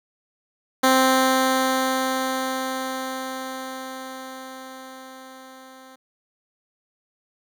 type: tone with level ramp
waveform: 10% pulse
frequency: 261.6 Hz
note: C4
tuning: in tune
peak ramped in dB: -6 to -36 dBFS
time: 0.83-5.96 s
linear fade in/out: 10 ms
effects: none